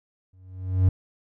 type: tone with exponential growth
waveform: triangle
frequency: 93 Hz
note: F#2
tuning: 9 cents sharp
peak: -11 dBFS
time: 0.33-0.89 s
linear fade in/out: 5 ms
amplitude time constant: 120 ms
effects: none